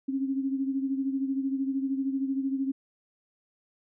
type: beating tone pair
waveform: sine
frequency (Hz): 268.4 / 281.4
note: C4 / C#4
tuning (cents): +44 / +26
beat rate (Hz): 13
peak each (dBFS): -27 / -34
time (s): 0.08-2.72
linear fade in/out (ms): 10
effects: none